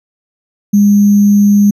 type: tone with sample-and-hold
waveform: sine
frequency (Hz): 203.9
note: G#3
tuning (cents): -32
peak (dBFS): -4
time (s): 0.73-1.71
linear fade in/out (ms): 10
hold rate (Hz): 6300
effects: resampled to 32000 Hz